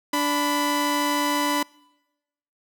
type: tone pair together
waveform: sawtooth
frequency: 291.6 / 993.9 Hz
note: D4 / B5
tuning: -12 / +11 cents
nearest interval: octave + major sixth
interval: 2123 cents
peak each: -20 dBFS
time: 0.13-1.63 s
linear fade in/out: 5 ms
effects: noise-tail reverb RT60 1.0 s tail -26 dB re dry